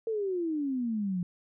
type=exponential sweep; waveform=sine; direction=down; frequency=458.7 to 172.9 Hz; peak=-28 dBFS; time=0.07-1.23 s; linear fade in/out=2 ms; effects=none